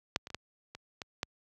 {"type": "clicks", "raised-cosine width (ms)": 0.2, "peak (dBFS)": [-10, -25, -28, -19, -26, -22, -14], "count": 7, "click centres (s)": [0.161, 0.271, 0.303, 0.346, 0.75, 1.018, 1.231], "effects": ["high-pass 60 Hz 12 dB/octave"]}